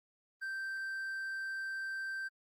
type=tone; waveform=triangle; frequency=1564 Hz; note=G6; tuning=4 cents flat; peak=-35 dBFS; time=0.41-2.29 s; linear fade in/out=20 ms; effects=Opus 24 kbps